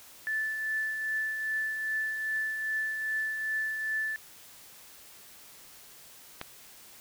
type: tone with tremolo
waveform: sine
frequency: 1752 Hz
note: A6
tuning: 8 cents flat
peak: -27 dBFS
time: 0.27-4.16 s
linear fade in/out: 0 ms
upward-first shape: triangle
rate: 2.5 Hz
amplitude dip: 45%
type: click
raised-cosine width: 0.3 ms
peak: -19 dBFS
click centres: 6.414 s
effects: white hiss -52 dBFS RMS until 7 s